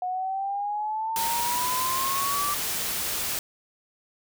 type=exponential sweep; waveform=sine; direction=up; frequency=725 to 1175 Hz; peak=-26 dBFS; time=0.02-2.54 s; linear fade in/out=2 ms
type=noise; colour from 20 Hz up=white; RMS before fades=-29 dBFS; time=1.16-3.39 s; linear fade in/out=2 ms
effects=none